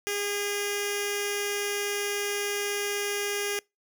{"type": "tone with notch filter", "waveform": "10% pulse", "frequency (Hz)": 407.6, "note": "G#4", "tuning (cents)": -32, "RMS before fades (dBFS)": -30, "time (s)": [0.07, 3.59], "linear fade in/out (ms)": 0, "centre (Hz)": 1000, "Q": 0.57, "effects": ["noise-tail reverb RT60 0.2 s tail -25 dB re dry"]}